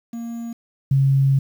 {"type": "tone pair in turn", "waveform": ["triangle", "sine"], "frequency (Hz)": [232.7, 136.38], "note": ["A#3", "C#3"], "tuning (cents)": [-3, -28], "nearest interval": "major sixth", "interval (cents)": 925, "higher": "first", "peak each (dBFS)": [-25, -13], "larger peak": "second", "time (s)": [[0.13, 0.53], [0.91, 1.39]], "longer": "second", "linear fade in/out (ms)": 5, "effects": ["8-bit"]}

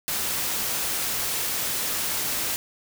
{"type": "noise", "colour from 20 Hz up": "white", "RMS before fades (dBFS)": -27, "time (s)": [0.08, 2.56], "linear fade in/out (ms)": 0, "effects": []}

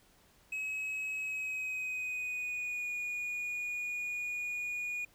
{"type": "tone with pitch glide", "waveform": "triangle", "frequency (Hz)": [2559, 2449], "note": ["D#7", "D#7"], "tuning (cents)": [48, -28], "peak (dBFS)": -33, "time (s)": [0.52, 5.05], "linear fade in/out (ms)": 5, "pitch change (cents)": -76, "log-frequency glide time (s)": [1.2, 2.9], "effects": ["pink hiss -65 dBFS RMS until 5.14 s"]}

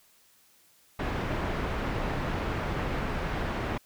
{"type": "low-pass noise", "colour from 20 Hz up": "pink", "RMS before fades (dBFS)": -31, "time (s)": [0.99, 3.78], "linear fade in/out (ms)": 5, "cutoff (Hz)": 2000, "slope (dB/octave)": 12, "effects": ["white hiss -62 dBFS RMS until 3.85 s"]}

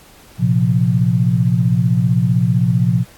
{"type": "chord", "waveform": "sine", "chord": "Bb suspended second", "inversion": "none", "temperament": "equal with one note detuned", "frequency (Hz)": [115.27, 130.81, 174.61], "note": ["Bb2", "C3", "F3"], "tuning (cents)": [-19, 0, 0], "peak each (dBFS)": -16, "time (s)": [0.38, 3.05], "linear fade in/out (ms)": 50, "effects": ["pink hiss -45 dBFS RMS until 3.17 s", "AAC 64 kbps"]}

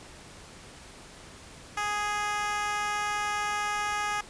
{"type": "tone with high-pass filter", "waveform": "10% pulse", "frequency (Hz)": 415.3, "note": "G#4", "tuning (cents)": 0, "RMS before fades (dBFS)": -30, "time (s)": [1.77, 4.21], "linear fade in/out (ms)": 5, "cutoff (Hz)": 930, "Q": 1.8, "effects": ["pink hiss -48 dBFS RMS until 4.29 s", "resampled to 22050 Hz"]}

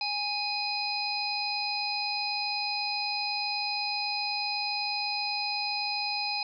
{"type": "harmonic tone with a mistuned harmonic", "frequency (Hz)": 829, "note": "G#5", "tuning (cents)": -3, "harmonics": [1, 3, 5, 6], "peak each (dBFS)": [-34, -34, -34, -34], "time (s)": [0.01, 6.43], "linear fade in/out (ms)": 2, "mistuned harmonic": 5, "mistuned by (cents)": -16, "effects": []}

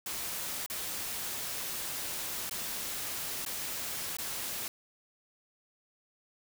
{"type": "noise with dropouts", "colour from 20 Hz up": "white", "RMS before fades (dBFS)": -37, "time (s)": [0.06, 4.68], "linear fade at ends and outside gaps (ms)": 2, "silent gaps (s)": [[0.662, 0.699], [2.496, 2.51], [3.451, 3.462], [4.169, 4.185]], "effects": []}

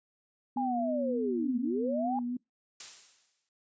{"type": "tone with vibrato", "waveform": "sine", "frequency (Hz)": 246.9, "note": "B3", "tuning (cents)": 0, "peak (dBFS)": -31, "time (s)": [0.56, 2.37], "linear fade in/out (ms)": 5, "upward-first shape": "sine", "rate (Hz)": 3.4, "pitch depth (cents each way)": 38}
{"type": "linear two-way sweep", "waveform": "sine", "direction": "down then up", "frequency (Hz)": [830.6, 220.8, 830.6], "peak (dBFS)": -30, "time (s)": [0.57, 2.19], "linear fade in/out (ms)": 2, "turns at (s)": 1.58}
{"type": "noise with exponential decay", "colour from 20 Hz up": "blue", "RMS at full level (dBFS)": -37, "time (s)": [2.8, 3.49], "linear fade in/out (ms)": 2, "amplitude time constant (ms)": 150}
{"effects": ["noise-tail reverb RT60 0.2 s tail -25 dB re dry", "resampled to 16000 Hz"]}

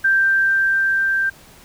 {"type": "tone with level ramp", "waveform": "sine", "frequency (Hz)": 1574, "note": "G6", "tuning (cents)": 7, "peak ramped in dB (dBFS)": [-12, -16], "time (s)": [0.04, 1.3], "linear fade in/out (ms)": 10, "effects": ["pink hiss -46 dBFS RMS until 1.64 s"]}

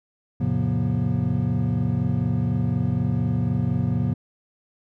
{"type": "tone cluster", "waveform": "triangle", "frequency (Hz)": [85.8, 111.1, 135.2, 177.1, 239], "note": ["F2", "A2", "C#3", "F3", "A#3"], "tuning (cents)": [-30, 17, -43, 24, 43], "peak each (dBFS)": [-30, -23, -23, -25, -26], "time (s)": [0.4, 4.14], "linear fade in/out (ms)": 10, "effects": []}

